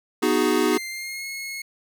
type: chord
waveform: square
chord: G# minor seventh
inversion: first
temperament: equal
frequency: 246.9 / 311.1 / 370 / 415.3 Hz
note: B3 / D#4 / F#4 / G#4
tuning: 0 / 0 / 0 / 0 cents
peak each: -26 / -24 / -24 / -25 dBFS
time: 0.22-0.78 s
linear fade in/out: 10 ms
type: tone with pitch glide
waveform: sawtooth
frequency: 2093 to 2172 Hz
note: C7 to C#7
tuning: 0 to -36 cents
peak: -27 dBFS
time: 0.73-1.62 s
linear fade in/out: 5 ms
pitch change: +64 cents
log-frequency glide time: 0.9-1.26 s
effects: none